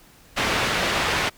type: low-pass noise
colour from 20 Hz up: white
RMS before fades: -23 dBFS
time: 0.36-1.3 s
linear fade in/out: 20 ms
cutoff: 2700 Hz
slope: 12 dB/octave
effects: pink hiss -52 dBFS RMS until 1.37 s